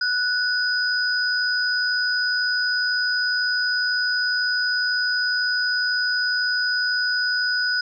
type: tone pair together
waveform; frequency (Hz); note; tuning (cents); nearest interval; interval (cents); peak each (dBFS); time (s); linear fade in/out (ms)
sine; 1480 / 4978; F#6 / D#8; 0 / 0; octave + major sixth; 2100; -21 / -24; 0.01-7.81; 5
effects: none